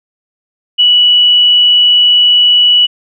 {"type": "tone", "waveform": "sine", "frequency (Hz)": 2945, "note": "F#7", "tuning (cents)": -9, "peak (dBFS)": -4, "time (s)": [0.78, 2.87], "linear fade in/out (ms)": 20, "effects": []}